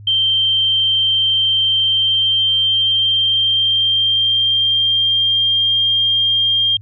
sine tone with pitch glide, 3137 to 3205 Hz, G7 to G7, +1 to +38 cents, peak -12 dBFS, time 0.07-6.77 s, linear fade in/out 5 ms, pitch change +37 cents, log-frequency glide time 1.8-5.79 s, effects added 103 Hz sine -34 dBFS peak until 6.81 s

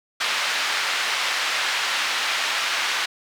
pink band-pass noise, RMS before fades -24 dBFS, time 0.2-3.06 s, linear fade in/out 10 ms, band 1400 to 4200 Hz, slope 12 dB/octave, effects none

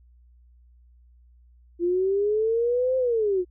sine linear two-way sweep, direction up then down, 340.5 to 523.3 to 348.9 Hz, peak -20 dBFS, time 1.79-3.45 s, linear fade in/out 50 ms, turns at 2.97 s, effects added 60 Hz sine -52 dBFS peak until 3.5 s

